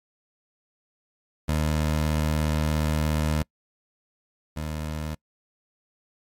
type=tone pair in turn; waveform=20% pulse; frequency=77 / 77.3 Hz; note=D#2 / D#2; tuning=-17 / -11 cents; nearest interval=unison; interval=6 cents; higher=second; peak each=-17 / -24 dBFS; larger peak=first; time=1.48-3.43 / 4.56-5.15 s; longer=first; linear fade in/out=10 ms; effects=noise-tail reverb RT60 0.1 s tail -26 dB re dry + MP3 64 kbps